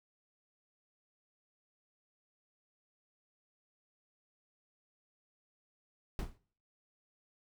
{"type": "noise with exponential decay", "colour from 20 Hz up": "brown", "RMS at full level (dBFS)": -30, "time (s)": [6.19, 6.38], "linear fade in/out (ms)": 1, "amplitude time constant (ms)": 41, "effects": ["noise-tail reverb RT60 0.5 s tail -21 dB re dry"]}